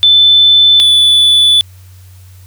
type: tone pair in turn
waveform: sine / triangle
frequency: 3520 / 3470 Hz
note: A7 / A7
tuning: 0 / -25 cents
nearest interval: unison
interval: 25 cents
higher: first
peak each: -3 dBFS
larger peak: neither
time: 0.03-0.8 / 0.8-1.61 s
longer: second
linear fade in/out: 0 ms
effects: added 92 Hz sine -34 dBFS peak until 2.46 s + white hiss -47 dBFS RMS until 2.46 s